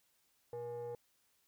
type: tone with frequency modulation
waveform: sine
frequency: 478.2 Hz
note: A#4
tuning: 44 cents sharp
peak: -39 dBFS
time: 0.53-0.95 s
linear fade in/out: 2 ms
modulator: 358 Hz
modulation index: 0.53
effects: tanh soft clip ceiling -37 dBFS + white hiss -75 dBFS RMS until 1.47 s